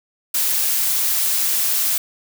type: noise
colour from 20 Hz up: blue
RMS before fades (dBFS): -19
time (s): 0.34-1.98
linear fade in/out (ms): 5
effects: none